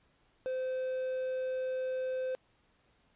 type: tone with quantisation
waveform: triangle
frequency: 516 Hz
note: C5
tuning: 24 cents flat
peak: -30 dBFS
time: 0.46-2.35 s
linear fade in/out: 0 ms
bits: 8
effects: pink hiss -70 dBFS RMS until 3.15 s + resampled to 8000 Hz